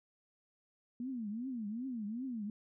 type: tone with vibrato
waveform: sine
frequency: 233.1 Hz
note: A#3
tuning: in tune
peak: -37 dBFS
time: 1-2.5 s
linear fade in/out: 2 ms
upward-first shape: triangle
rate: 2.6 Hz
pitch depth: 270 cents each way
effects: none